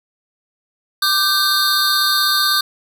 square tone cluster, 1188 / 1548 / 3694 / 4206 / 4608 Hz, D6 / G6 / A#7 / C8 / D8, +20 / -22 / -16 / +8 / -34 cents, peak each -21 dBFS, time 1.02-2.61 s, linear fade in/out 5 ms, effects none

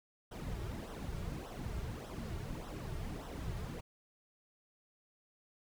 brown noise with flanger, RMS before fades -42 dBFS, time 0.31-3.81 s, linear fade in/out 10 ms, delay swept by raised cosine 0.43 to 4.03 ms, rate 1.7 Hz, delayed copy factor -0.7, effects none

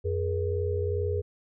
sine tone cluster, 88.7 / 416.7 / 479.1 Hz, F2 / G#4 / A#4, +27 / +6 / +47 cents, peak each -28 / -30 / -33 dBFS, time 0.04-1.22 s, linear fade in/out 20 ms, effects none

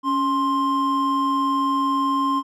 triangle tone pair together, 278.3 / 1053 Hz, C#4 / C6, +7 / +11 cents, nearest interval octave + major seventh, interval 2304 cents, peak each -21 / -18 dBFS, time 0.03-2.43 s, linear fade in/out 50 ms, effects none

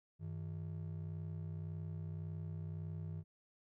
triangle ring-modulated tone, 127 Hz, B2, 49 cents sharp, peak -36 dBFS, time 0.19-3.24 s, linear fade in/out 50 ms, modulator 30.9 Hz, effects none

